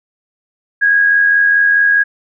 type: tone with amplitude modulation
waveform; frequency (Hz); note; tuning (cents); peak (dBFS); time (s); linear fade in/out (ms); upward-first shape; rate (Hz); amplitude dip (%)
sine; 1645; G#6; -17; -6; 0.81-2.04; 20; sine; 84.7; 40
effects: none